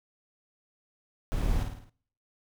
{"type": "noise with echo", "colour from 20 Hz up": "brown", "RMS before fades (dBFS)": -29, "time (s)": [1.32, 1.63], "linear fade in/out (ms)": 0, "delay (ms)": 53, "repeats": 5, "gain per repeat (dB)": -5, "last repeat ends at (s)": 1.895, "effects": ["noise-tail reverb RT60 0.6 s tail -24 dB re dry"]}